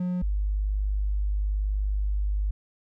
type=tone pair in turn; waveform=triangle / sine; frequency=180 / 50.51 Hz; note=F#3 / G#1; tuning=-47 / -47 cents; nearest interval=octave + minor seventh; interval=2200 cents; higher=first; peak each=-23 dBFS; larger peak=neither; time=0-0.22 / 0.22-2.51 s; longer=second; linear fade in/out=5 ms; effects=none

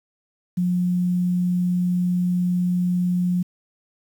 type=tone with quantisation; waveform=sine; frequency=178.9 Hz; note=F3; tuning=42 cents sharp; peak=-18 dBFS; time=0.57-3.43 s; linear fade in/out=10 ms; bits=8; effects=none

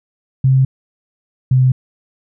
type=tone pair in turn; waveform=sine; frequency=132.3 / 128.98 Hz; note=C3 / C3; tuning=+20 / -24 cents; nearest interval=unison; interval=44 cents; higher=first; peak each=-8 dBFS; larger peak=neither; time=0.44-0.65 / 1.51-1.72 s; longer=neither; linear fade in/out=5 ms; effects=none

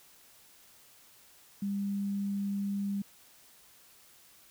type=tone with quantisation; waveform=sine; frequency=200 Hz; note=G3; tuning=35 cents sharp; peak=-30 dBFS; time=1.62-3.02 s; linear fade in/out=5 ms; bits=10; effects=white hiss -59 dBFS RMS until 4.5 s

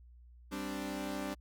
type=chord; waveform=sawtooth; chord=G suspended fourth; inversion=none; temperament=equal; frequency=196 / 261.6 / 293.7 Hz; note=G3 / C4 / D4; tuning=0 / 0 / 0 cents; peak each=-38 / -39 / -36 dBFS; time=0.51-1.35 s; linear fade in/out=20 ms; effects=added 60 Hz sine -54 dBFS peak until 1.4 s

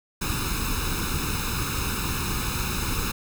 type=noise with comb filter; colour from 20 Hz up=pink; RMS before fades=-27 dBFS; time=0.21-3.12 s; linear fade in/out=10 ms; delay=0.77 ms; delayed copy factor=+0.85; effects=none

